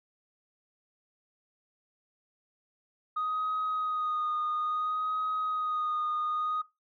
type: tone with vibrato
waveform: sine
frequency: 1244.5 Hz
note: D#6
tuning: in tune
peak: -27 dBFS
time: 3.16-6.62 s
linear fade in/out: 10 ms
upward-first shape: sine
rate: 0.59 Hz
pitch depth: 24 cents each way
effects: noise-tail reverb RT60 0.2 s tail -17 dB re dry + tanh soft clip ceiling -25 dBFS